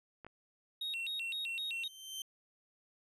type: clicks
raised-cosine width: 0.5 ms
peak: -34 dBFS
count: 2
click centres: 0.247 / 0.266 s
type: tone with vibrato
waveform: triangle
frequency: 3195 Hz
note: G7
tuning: 32 cents sharp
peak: -35 dBFS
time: 0.81-1.88 s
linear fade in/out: 5 ms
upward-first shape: square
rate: 3.9 Hz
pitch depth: 280 cents each way
type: tone with exponential growth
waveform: sawtooth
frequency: 3112 Hz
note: G7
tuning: 13 cents flat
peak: -35 dBFS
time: 1.43-2.22 s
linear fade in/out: 2 ms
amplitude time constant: 170 ms
effects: resampled to 32000 Hz